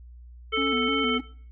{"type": "harmonic tone", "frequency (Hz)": 440.4, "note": "A4", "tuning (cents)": 2, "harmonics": [1, 3, 5, 7], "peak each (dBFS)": [-28, -28, -28, -28], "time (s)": [0.52, 1.19], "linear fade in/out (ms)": 20}
{"type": "tone with vibrato", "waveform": "triangle", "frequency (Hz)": 261.6, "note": "C4", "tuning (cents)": 0, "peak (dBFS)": -25, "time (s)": [0.57, 1.21], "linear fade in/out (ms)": 10, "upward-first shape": "square", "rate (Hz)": 3.2, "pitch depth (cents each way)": 89}
{"effects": ["noise-tail reverb RT60 0.5 s tail -18 dB re dry", "added 60 Hz sine -43 dBFS peak until 1.51 s"]}